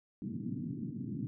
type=band-pass noise; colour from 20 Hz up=white; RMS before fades=-39 dBFS; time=0.22-1.27 s; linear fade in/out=0 ms; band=110 to 290 Hz; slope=48 dB/octave; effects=none